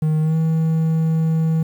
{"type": "tone with pitch glide", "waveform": "triangle", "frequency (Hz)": [155.56, 160.86], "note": ["D#3", "E3"], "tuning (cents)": [0, -42], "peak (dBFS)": -13, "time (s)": [0.02, 1.63], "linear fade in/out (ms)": 5, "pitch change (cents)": 58, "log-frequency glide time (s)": [0.21, 0.36], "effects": ["8-bit"]}